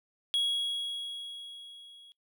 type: tone with level ramp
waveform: triangle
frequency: 3322 Hz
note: G#7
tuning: in tune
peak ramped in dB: -23 to -50 dBFS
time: 0.34-2.12 s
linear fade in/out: 0 ms
effects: noise-tail reverb RT60 0.1 s tail -20 dB re dry